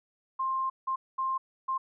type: tone bursts at uneven times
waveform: sine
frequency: 1056 Hz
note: C6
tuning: 16 cents sharp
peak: -27 dBFS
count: 4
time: 0.39-0.7 / 0.87-0.96 / 1.18-1.38 / 1.68-1.78 s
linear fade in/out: 10 ms
effects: none